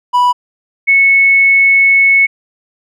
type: tone pair in turn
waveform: triangle / sine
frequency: 984 / 2203 Hz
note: B5 / C#7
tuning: -7 / -11 cents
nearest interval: octave + major second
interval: 1396 cents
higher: second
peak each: -5 dBFS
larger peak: neither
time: 0.13-0.33 / 0.87-2.27 s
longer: second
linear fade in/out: 20 ms
effects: none